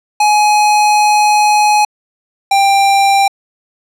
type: tone pair in turn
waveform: square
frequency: 840 / 790.6 Hz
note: G#5 / G5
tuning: +19 / +15 cents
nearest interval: minor second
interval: 104 cents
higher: first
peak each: -8 dBFS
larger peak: neither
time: 0.2-1.85 / 2.51-3.28 s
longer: first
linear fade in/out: 5 ms
effects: low-pass 10000 Hz 12 dB/octave